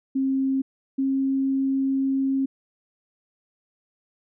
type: tone pair in turn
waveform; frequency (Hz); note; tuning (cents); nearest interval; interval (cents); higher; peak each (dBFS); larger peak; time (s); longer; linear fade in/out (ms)
sine; 267.6 / 269.3; C4 / C#4; +39 / -50; unison; 11; second; -20; neither; 0.15-0.62 / 0.98-2.46; second; 10
effects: none